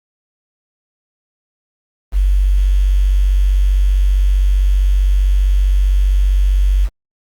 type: tone with quantisation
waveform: sine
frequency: 47.67 Hz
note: G1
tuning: 48 cents flat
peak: -9 dBFS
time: 2.12-6.89 s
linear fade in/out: 50 ms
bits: 6
effects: Opus 32 kbps